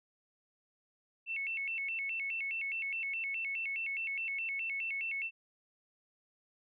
sine tone with vibrato, 2429 Hz, D#7, 42 cents flat, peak -34 dBFS, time 1.26-5.31 s, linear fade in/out 50 ms, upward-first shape square, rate 4.8 Hz, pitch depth 170 cents each way, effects none

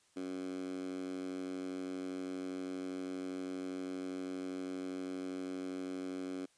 10% pulse tone with high-pass filter, 92.5 Hz, F#2, in tune, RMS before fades -41 dBFS, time 0.16-6.46 s, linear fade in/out 10 ms, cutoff 280 Hz, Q 4, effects white hiss -70 dBFS RMS until 6.57 s + resampled to 22050 Hz

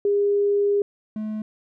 sine / triangle tone pair in turn, 406 / 215.1 Hz, G#4 / A3, -39 / -39 cents, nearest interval major seventh, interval 1100 cents, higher first, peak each -17 / -24 dBFS, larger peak first, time 0.05-0.82 / 1.16-1.42 s, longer first, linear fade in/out 2 ms, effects none

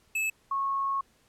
square / sine tone pair in turn, 2607 / 1096.1 Hz, E7 / C#6, -20 / -20 cents, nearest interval octave + minor third, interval 1500 cents, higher first, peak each -27 / -26 dBFS, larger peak second, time 0.15-0.3 / 0.51-1.01 s, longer second, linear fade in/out 5 ms, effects pink hiss -65 dBFS RMS until 1.28 s + low-pass 12000 Hz 12 dB/octave

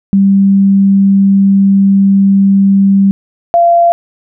sine tone pair in turn, 196.3 / 686.3 Hz, G3 / F5, +3 / -30 cents, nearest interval octave + minor seventh, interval 2167 cents, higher second, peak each -4 dBFS, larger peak neither, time 0.13-3.11 / 3.54-3.92 s, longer first, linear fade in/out 0 ms, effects none

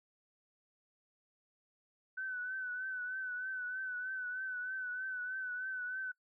sine tone with vibrato, 1508 Hz, F#6, 32 cents sharp, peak -37 dBFS, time 2.17-6.12 s, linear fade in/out 10 ms, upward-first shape triangle, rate 3.2 Hz, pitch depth 52 cents each way, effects noise-tail reverb RT60 0.1 s tail -24 dB re dry

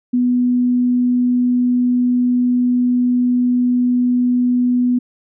sine tone, 246.9 Hz, B3, in tune, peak -12 dBFS, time 0.13-4.99 s, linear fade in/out 10 ms, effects none

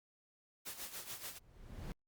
white noise with tremolo, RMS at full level -44 dBFS, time 0.65-1.39 s, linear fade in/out 20 ms, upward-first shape sine, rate 6.9 Hz, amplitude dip 70%
brown noise with exponential growth, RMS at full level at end -40 dBFS, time 1.13-1.92 s, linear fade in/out 1 ms, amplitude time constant 170 ms
effects Opus 48 kbps

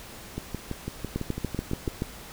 two click trains, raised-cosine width 3 ms, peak -18 / -14 dBFS, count 10 / 7, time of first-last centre 0.38-1.88 / 1.16-2.021 s, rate 6 / 6.97 Hz, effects pink hiss -44 dBFS RMS until 2.32 s

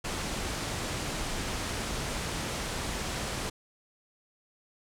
pink low-pass noise, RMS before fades -34 dBFS, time 0.04-3.5 s, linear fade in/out 10 ms, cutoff 9700 Hz, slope 24 dB/octave, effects none

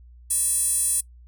square tone with high-pass filter, 370 Hz, F#4, in tune, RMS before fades -23 dBFS, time 0.3-1.01 s, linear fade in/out 10 ms, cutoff 9400 Hz, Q 6.5, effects noise-tail reverb RT60 0.1 s tail -21 dB re dry + added 60 Hz sine -45 dBFS peak until 1.27 s

